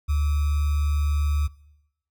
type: tone with sample-and-hold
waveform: sine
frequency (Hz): 73.42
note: D2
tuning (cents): 0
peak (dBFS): -19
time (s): 0.08-1.48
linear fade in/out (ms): 20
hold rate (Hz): 1225
effects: noise-tail reverb RT60 0.9 s tail -22 dB re dry